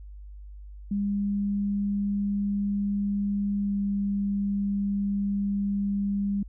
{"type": "tone with pitch glide", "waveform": "sine", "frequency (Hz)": [201.8, 200.4], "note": ["G#3", "G3"], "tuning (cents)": [-49, 38], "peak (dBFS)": -24, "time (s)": [0.91, 6.43], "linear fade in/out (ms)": 5, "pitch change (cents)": -13, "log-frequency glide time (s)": [3.63, 3.75], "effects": ["added 50 Hz sine -40 dBFS peak until 6.48 s"]}